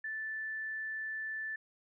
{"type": "tone", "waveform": "sine", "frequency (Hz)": 1757, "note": "A6", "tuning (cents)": -3, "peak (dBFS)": -36, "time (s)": [0.04, 1.56], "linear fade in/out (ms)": 5, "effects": []}